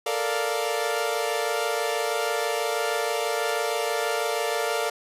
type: chord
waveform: sawtooth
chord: Bb major seventh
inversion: third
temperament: equal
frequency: 440 / 466.2 / 587.3 / 698.5 Hz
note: A4 / Bb4 / D5 / F5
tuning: 0 / 0 / 0 / 0 cents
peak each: -26 dBFS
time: 0.06-4.9 s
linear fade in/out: 5 ms
effects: resampled to 32000 Hz